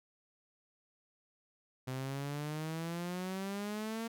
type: exponential sweep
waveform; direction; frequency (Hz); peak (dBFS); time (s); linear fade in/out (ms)
sawtooth; up; 127.9 to 230.7; -33; 1.87-4.08; 10
effects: none